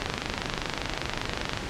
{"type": "click train", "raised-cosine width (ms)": 0.2, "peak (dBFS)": -9, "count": 40, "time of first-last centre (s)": [0.02, 1.574], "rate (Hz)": 25.1, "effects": ["pink hiss -34 dBFS RMS until 1.69 s", "low-pass 5000 Hz 12 dB/octave"]}